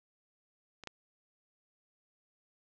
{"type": "clicks", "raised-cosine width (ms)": 0.2, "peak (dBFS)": [-29, -23], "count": 2, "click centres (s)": [0.837, 0.873], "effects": ["low-pass 7000 Hz 12 dB/octave"]}